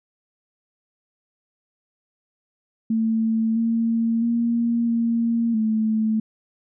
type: tone with pitch steps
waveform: sine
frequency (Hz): 223.5 / 228.6 / 234 / 231.6 / 218.9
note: A3 / A#3 / A#3 / A#3 / A3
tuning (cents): +27 / -34 / +7 / -11 / -9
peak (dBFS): -18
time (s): 2.9-6.2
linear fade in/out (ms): 5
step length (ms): 660
effects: none